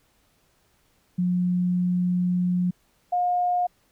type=tone pair in turn; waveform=sine; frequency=179.2 / 714.5 Hz; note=F3 / F5; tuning=+45 / +39 cents; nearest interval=2 octaves; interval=2394 cents; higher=second; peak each=-20 dBFS; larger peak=neither; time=1.18-2.71 / 3.12-3.67 s; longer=first; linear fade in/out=10 ms; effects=pink hiss -65 dBFS RMS until 3.91 s